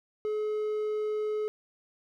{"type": "tone", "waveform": "triangle", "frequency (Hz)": 426.2, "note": "G#4", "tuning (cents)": 45, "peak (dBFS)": -26, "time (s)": [0.25, 1.48], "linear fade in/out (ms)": 0, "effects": []}